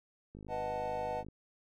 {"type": "click train", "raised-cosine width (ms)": 3, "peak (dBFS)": -36, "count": 49, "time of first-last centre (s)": [0.35, 1.286], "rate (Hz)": 51.3}
{"type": "chord", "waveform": "triangle", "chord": "B dominant seventh", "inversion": "none", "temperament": "equal", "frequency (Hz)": [493.9, 622.3, 740, 880], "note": ["B4", "D#5", "F#5", "A5"], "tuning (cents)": [0, 0, 0, 0], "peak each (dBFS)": -38, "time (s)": [0.48, 1.24], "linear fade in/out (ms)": 50}
{"effects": []}